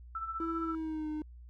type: tone with tremolo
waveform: sine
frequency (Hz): 1327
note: E6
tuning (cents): +11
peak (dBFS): -33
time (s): 0.15-0.75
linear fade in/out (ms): 2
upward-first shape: sine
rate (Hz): 15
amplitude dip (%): 60
type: tone with pitch glide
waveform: triangle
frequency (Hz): 329.6 to 305.8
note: E4 to D#4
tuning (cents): 0 to -30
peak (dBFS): -32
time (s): 0.4-1.22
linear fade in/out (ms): 2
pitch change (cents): -130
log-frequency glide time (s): 0.6-1.09
effects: added 60 Hz sine -48 dBFS peak until 1.49 s